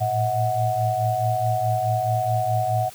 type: tone cluster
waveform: sine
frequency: 110.3 / 115 / 637 / 738 Hz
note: A2 / A#2 / D#5 / F#5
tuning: +5 / -23 / +41 / -5 cents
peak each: -27 / -26 / -27 / -22 dBFS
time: 0-2.9 s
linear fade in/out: 20 ms
effects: white hiss -44 dBFS RMS until 2.94 s + high-pass 60 Hz 12 dB/octave